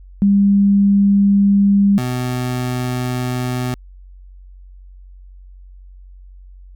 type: tone pair in turn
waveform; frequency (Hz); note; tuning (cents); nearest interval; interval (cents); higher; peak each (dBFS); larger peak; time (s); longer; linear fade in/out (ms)
sine / 25% pulse; 200 / 125.23; G3 / B2; +35 / +24; minor sixth; 811; first; -9 / -15; first; 0.22-1.98 / 1.98-3.74; neither; 0
effects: added 46 Hz sine -37 dBFS peak until 6.75 s